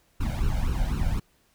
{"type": "noise with flanger", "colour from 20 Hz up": "brown", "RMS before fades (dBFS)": -25, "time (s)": [0.2, 1.2], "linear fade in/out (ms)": 10, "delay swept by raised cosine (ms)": [0.72, 1.36], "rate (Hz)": 4, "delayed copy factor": 1, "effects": ["pink hiss -65 dBFS RMS until 1.54 s"]}